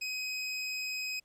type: tone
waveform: 25% pulse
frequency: 2525 Hz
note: D#7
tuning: 25 cents sharp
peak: -30 dBFS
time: 0.01-1.2 s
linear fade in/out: 10 ms
effects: pink hiss -74 dBFS RMS until 1.24 s + low-pass 12000 Hz 12 dB/octave